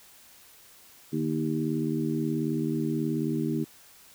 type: harmonic tone with a mistuned harmonic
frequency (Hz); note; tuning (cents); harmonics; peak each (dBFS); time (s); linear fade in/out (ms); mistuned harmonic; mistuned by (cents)
78.6; D#2; +18; 2 / 3 / 4 / 5; -31 / -30 / -30 / -35; 1.12-3.65; 20; 2; -58
effects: white hiss -54 dBFS RMS until 4.14 s